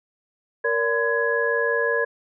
sine tone cluster, 466.4 / 572 / 1019 / 1673 Hz, A#4 / D5 / C6 / G#6, +1 / -46 / -46 / +12 cents, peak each -23 / -27 / -30 / -23 dBFS, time 0.64-2.05 s, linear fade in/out 10 ms, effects none

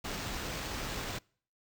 pink noise with sample-and-hold, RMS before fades -38 dBFS, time 0.04-1.19 s, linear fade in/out 10 ms, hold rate 11025 Hz, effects noise-tail reverb RT60 0.5 s tail -26 dB re dry

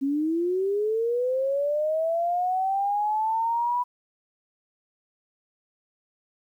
sine linear sweep, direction up, 267.8 to 987.8 Hz, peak -22 dBFS, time 0.01-3.84 s, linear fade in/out 20 ms, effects 10-bit

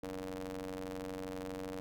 sawtooth ring-modulated tone, 92.5 Hz, F#2, in tune, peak -33 dBFS, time 0.03-1.8 s, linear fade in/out 0 ms, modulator 381 Hz, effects none

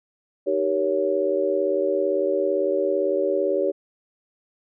sine chord, Eb dominant seventh, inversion none, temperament just, 311.1 / 388.9 / 466.7 / 560 Hz, Eb4 / G4 / Bb4 / Db5, 0 / -14 / +2 / +18 cents, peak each -29 / -23 / -29 / -23 dBFS, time 0.46-3.72 s, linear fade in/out 20 ms, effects none

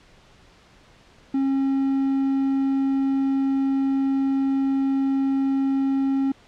triangle tone, 271 Hz, C#4, 39 cents flat, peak -17 dBFS, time 1.34-6.32 s, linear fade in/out 5 ms, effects pink hiss -53 dBFS RMS until 6.47 s + low-pass 5000 Hz 12 dB/octave

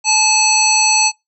harmonic tone with a mistuned harmonic, 865 Hz, A5, 30 cents flat, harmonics 1 / 3 / 5 / 7 / 9, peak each -17 / -17 / -17 / -17 / -17 dBFS, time 0.04-1.12 s, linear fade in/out 50 ms, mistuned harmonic 5, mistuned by +19 cents, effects noise-tail reverb RT60 0.2 s tail -25 dB re dry

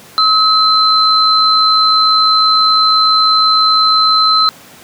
sine tone pair together, 1283 / 4077 Hz, E6 / C8, -47 / -46 cents, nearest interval octave + minor sixth, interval 2001 cents, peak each -10 dBFS, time 0.18-4.49 s, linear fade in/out 0 ms, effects pink hiss -38 dBFS RMS until 4.83 s + high-pass 150 Hz 12 dB/octave

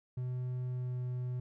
triangle tone with pitch glide, 125.8 to 124.93 Hz, B2 to B2, +32 to +20 cents, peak -32 dBFS, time 0.17-1.4 s, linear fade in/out 5 ms, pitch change -12 cents, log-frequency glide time 0.68-1 s, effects none

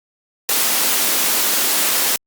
white high-pass noise, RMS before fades -17 dBFS, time 0.49-2.16 s, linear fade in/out 0 ms, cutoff 200 Hz, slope 24 dB/octave, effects Opus 48 kbps

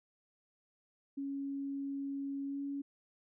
sine tone with pitch glide, 277.2 to 280.4 Hz, C#4 to C#4, 0 to +20 cents, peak -36 dBFS, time 1.17-2.82 s, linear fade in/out 10 ms, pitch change +20 cents, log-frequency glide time 2.46-2.61 s, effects none

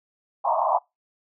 pink band-pass noise, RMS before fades -22 dBFS, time 0.44-0.79 s, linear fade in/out 20 ms, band 630 to 1100 Hz, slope 96 dB/octave, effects noise-tail reverb RT60 0.2 s tail -25 dB re dry

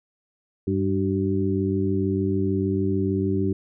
harmonic tone with a mistuned harmonic, 98 Hz, G2, in tune, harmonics 1 / 2 / 3 / 4, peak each -26 / -26 / -26 / -26 dBFS, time 0.67-3.53 s, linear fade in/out 5 ms, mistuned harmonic 4, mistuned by -51 cents, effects none

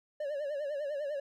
triangle tone with vibrato, 579 Hz, D5, 25 cents flat, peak -31 dBFS, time 0.2-1.2 s, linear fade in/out 5 ms, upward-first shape sine, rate 10 Hz, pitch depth 94 cents each way, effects none

